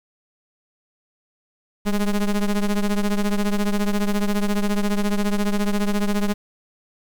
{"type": "ring-modulated tone", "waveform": "square", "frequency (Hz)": 103.83, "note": "G#2", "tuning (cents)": 0, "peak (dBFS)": -16, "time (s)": [1.85, 6.34], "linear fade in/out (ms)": 20, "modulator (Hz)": 96.6, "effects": ["8-bit"]}